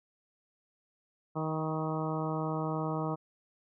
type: harmonic tone with a mistuned harmonic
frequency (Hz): 157.3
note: D#3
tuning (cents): +19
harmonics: 1 / 2 / 3 / 4 / 5 / 6 / 7 / 8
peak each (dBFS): -34 / -37 / -39 / -40 / -41 / -42 / -42 / -43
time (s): 1.35-3.16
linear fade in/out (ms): 20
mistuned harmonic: 6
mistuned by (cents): +17
effects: none